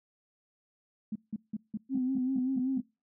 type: tone bursts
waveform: sine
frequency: 214.4 Hz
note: A3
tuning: 45 cents flat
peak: -31 dBFS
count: 9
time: 1.12-2.804 s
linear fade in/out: 5 ms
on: 36 ms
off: 170 ms
type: tone with vibrato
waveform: sine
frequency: 260 Hz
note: C4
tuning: 11 cents flat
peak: -27 dBFS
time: 1.89-2.82 s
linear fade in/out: 50 ms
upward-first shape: sine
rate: 5.2 Hz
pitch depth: 56 cents each way
effects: noise-tail reverb RT60 0.3 s tail -26 dB re dry + tanh soft clip ceiling -19 dBFS